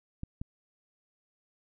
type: clicks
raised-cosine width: 5 ms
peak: -24 dBFS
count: 2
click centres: 0.234 / 0.415 s
effects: none